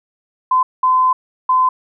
sine tone bursts at uneven times, 1024 Hz, C6, 38 cents flat, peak -10 dBFS, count 3, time 0.51-0.63 / 0.83-1.13 / 1.49-1.69 s, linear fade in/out 5 ms, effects none

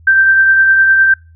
sine tone with tremolo, 1566 Hz, G6, 2 cents flat, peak -4 dBFS, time 0.07-1.14 s, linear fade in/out 5 ms, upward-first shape triangle, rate 9.8 Hz, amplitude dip 35%, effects noise-tail reverb RT60 0.3 s tail -26 dB re dry + added 82 Hz sine -39 dBFS peak until 1.35 s

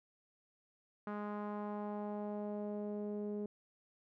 sawtooth tone with low-pass filter sweep, 207.7 Hz, G#3, in tune, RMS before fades -41 dBFS, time 1.07-3.46 s, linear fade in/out 2 ms, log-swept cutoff 1300 to 420 Hz, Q 2.1, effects none

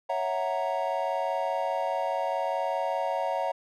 triangle chord, F# dominant seventh, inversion second, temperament equal, 554.4 / 659.3 / 740 / 932.3 Hz, C#5 / E5 / F#5 / A#5, 0 / 0 / 0 / 0 cents, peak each -30 dBFS, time 0.09-3.52 s, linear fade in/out 10 ms, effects none

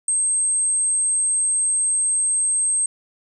sine tone, 8372 Hz, C9, in tune, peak -17 dBFS, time 0.08-2.86 s, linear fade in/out 2 ms, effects none

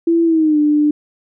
sine tone with pitch glide, 334.4 to 297.9 Hz, E4 to D4, +25 to +25 cents, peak -10 dBFS, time 0.07-0.91 s, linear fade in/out 5 ms, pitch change -200 cents, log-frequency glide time 0.24-0.59 s, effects none

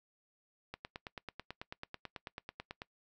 click train, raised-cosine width 0.3 ms, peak -26 dBFS, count 20, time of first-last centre 0.74-2.819 s, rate 9.14 Hz, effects noise-tail reverb RT60 0.1 s tail -22 dB re dry

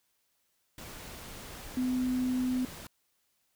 sine tone in noise, 253.5 Hz, B3, 45 cents sharp, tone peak -27 dBFS, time 1.77-2.65 s, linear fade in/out 2 ms, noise pink, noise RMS -45 dBFS, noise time 0.78-2.87 s, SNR +15 dB, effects white hiss -75 dBFS RMS until 3.55 s

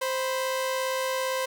sawtooth tone pair together, 523.3 / 989 Hz, C5 / B5, 0 / +2 cents, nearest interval major seventh, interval 1102 cents, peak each -23 / -30 dBFS, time 0.01-1.46 s, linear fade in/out 10 ms, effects none

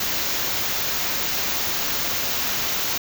white band-stop noise, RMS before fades -24 dBFS, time 0-2.98 s, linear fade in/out 5 ms, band 7100 to 13000 Hz, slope 96 dB/octave, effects none

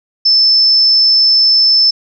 sine tone, 5274 Hz, E8, in tune, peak -6 dBFS, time 0.25-1.91 s, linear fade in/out 10 ms, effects none

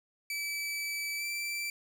sawtooth tone with pitch glide, 2306 to 2338 Hz, D7 to D7, -32 to -8 cents, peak -30 dBFS, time 0.3-1.7 s, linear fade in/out 2 ms, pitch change +24 cents, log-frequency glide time 1.17-1.24 s, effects none

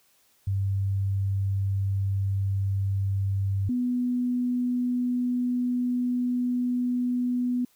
sine tone pair in turn, 98 / 246.9 Hz, G2 / B3, 0 / 0 cents, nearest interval octave + major third, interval 1600 cents, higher second, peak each -23 dBFS, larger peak neither, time 0.47-3.69 / 3.69-7.65 s, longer second, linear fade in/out 5 ms, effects white hiss -64 dBFS RMS until 7.75 s

